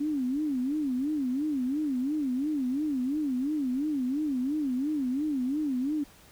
sine tone with vibrato, 277.2 Hz, C#4, in tune, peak -26 dBFS, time 0-6.04 s, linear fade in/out 10 ms, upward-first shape sine, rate 2.9 Hz, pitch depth 190 cents each way, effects pink hiss -55 dBFS RMS until 6.31 s

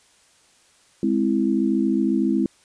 sine chord, Ab augmented, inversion none, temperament equal, 207.7 / 261.6 / 329.6 Hz, Ab3 / C4 / E4, 0 / 0 / 0 cents, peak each -22 dBFS, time 1.03-2.46 s, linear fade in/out 2 ms, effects white hiss -57 dBFS RMS until 2.64 s + resampled to 22050 Hz

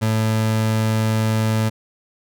30% pulse tone, 110 Hz, A2, in tune, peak -14 dBFS, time 0.01-1.7 s, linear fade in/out 20 ms, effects none

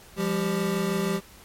square tone cluster, 174.2 / 200.5 / 392 Hz, F3 / G3 / G4, -4 / +39 / 0 cents, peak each -29 dBFS, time 0.16-1.21 s, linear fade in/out 50 ms, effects pink hiss -50 dBFS RMS until 1.44 s + MP3 64 kbps

